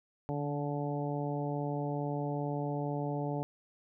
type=harmonic tone with a mistuned harmonic; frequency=144.6 Hz; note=D3; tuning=27 cents flat; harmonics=1 / 2 / 3 / 4 / 5 / 6; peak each=-35 / -38 / -40 / -41 / -42 / -43 dBFS; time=0.29-3.43 s; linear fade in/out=0 ms; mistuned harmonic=1; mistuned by=+27 cents; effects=none